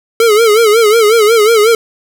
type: tone with vibrato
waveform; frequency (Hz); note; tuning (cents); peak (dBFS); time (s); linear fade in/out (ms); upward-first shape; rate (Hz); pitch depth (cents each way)
square; 440; A4; 0; -6; 0.2-1.75; 2; sine; 5.5; 110
effects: none